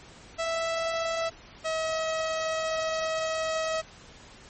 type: tone pair in turn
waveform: sawtooth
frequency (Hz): 659.3 / 639.8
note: E5 / D#5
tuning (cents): 0 / +48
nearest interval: minor second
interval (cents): 52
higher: first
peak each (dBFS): -23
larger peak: neither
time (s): 0.38-1.3 / 1.64-3.82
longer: second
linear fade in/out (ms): 20
effects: pink hiss -50 dBFS RMS until 4.49 s + MP3 32 kbps